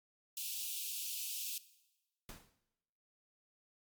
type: high-pass noise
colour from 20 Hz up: white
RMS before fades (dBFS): -41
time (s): 0.37-1.58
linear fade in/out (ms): 2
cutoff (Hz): 2500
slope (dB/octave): 96
type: noise with exponential decay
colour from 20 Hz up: pink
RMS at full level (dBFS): -47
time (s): 2.29-2.59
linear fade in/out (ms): 1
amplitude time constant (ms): 65
effects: noise-tail reverb RT60 1.0 s tail -17 dB re dry + MP3 96 kbps